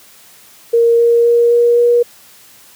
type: tone with pitch steps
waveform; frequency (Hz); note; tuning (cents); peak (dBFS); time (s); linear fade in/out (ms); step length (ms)
sine; 466.2 / 469.2 / 472.2 / 475.2 / 478.2; A#4 / A#4 / A#4 / A#4 / A#4; 0 / +11 / +22 / +33 / +44; -7; 0.73-2.03; 10; 260
effects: white hiss -43 dBFS RMS until 2.75 s + high-pass 80 Hz 12 dB/octave